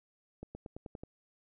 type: accelerating click train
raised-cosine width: 2 ms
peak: -30 dBFS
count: 7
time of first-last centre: 0.43-1.035 s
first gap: 120 ms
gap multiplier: 0.93
effects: none